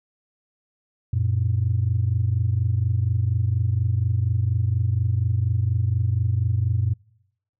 sine tone pair together, 92.6 / 116.79 Hz, F#2 / A#2, +2 / +4 cents, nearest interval major third, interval 402 cents, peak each -21 dBFS, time 1.13-6.94 s, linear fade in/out 5 ms, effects noise-tail reverb RT60 0.8 s tail -25 dB re dry + tanh soft clip ceiling -12 dBFS

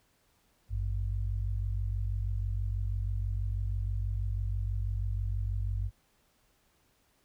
sine tone pair together, 51.82 / 98 Hz, G#1 / G2, -3 / 0 cents, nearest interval major seventh, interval 1103 cents, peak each -31 / -33 dBFS, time 0.69-5.91 s, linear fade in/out 50 ms, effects pink hiss -70 dBFS RMS until 7.24 s

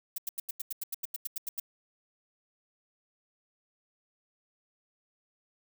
violet noise bursts, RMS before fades -34 dBFS, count 14, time 0.16-1.599 s, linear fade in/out 5 ms, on 22 ms, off 87 ms, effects none

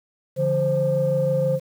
sine tone cluster, 145.5 / 171.7 / 524 Hz, D3 / F3 / C5, -16 / -29 / +2 cents, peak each -23 / -28 / -19 dBFS, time 0.36-1.6 s, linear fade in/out 50 ms, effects tanh soft clip ceiling -11 dBFS + 8-bit

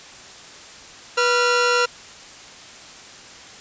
sawtooth tone pair together, 487.9 / 1380 Hz, B4 / F6, -21 / -21 cents, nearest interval octave + tritone, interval 1800 cents, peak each -15 dBFS, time 1.17-1.86 s, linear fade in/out 10 ms, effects white hiss -41 dBFS RMS until 3.6 s + resampled to 16000 Hz

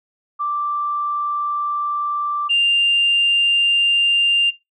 sine tone pair in turn, 1174.7 / 2794 Hz, D6 / F7, 0 / 0 cents, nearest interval octave + minor third, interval 1500 cents, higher second, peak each -19 / -12 dBFS, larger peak second, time 0.39-2.49 / 2.49-4.51 s, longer first, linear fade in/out 20 ms, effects noise-tail reverb RT60 0.2 s tail -19 dB re dry + tanh soft clip ceiling -8 dBFS

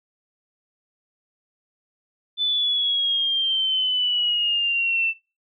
sine exponential sweep, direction down, 3520 to 2664 Hz, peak -19 dBFS, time 2.37-5.14 s, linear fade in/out 50 ms, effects noise-tail reverb RT60 0.3 s tail -25 dB re dry

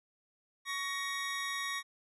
25% pulse tone pair together, 1118 / 1880.2 Hz, C#6 / A#6, +14 / +14 cents, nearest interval major sixth, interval 900 cents, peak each -35 / -33 dBFS, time 0.65-1.83 s, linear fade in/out 50 ms, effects resampled to 24000 Hz

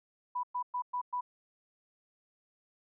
sine tone bursts, 987.8 Hz, B5, in tune, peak -31 dBFS, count 5, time 0.35-1.21 s, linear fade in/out 10 ms, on 84 ms, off 110 ms, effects none

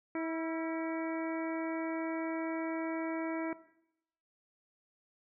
harmonic tone with a mistuned harmonic, 324.1 Hz, E4, 29 cents flat, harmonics 1 / 2 / 3 / 4 / 5 / 6 / 7, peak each -34 / -41 / -45 / -46 / -50 / -49 / -47 dBFS, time 0.15-3.53 s, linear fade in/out 2 ms, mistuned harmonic 4, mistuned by +52 cents, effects noise-tail reverb RT60 0.8 s tail -17 dB re dry

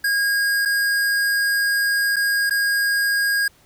square tone with dropouts, 1631 Hz, G#6, 32 cents flat, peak -18 dBFS, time 0.04-3.48 s, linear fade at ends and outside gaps 5 ms, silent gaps 0.652-0.656 / 2.16-2.165 / 2.497-2.507 s, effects pink hiss -55 dBFS RMS until 3.65 s

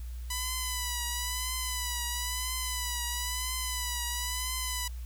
5% pulse tone with vibrato, 993 Hz, B5, 9 cents sharp, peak -20 dBFS, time 0.3-4.88 s, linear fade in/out 5 ms, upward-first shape triangle, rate 1 Hz, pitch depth 60 cents each way, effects added 60 Hz sine -36 dBFS peak until 5.05 s + white hiss -57 dBFS RMS until 5.05 s

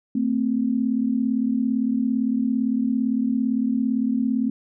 sine tone pair together, 223.9 / 261.6 Hz, A3 / C4, +30 / 0 cents, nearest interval minor third, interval 270 cents, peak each -22 dBFS, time 0.15-4.5 s, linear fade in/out 5 ms, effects none

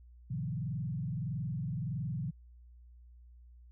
sine tone with frequency modulation, 141.5 Hz, C#3, 36 cents sharp, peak -33 dBFS, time 0.3-2.31 s, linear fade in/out 10 ms, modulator 21.6 Hz, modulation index 1.5, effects added 60 Hz sine -53 dBFS peak until 3.71 s

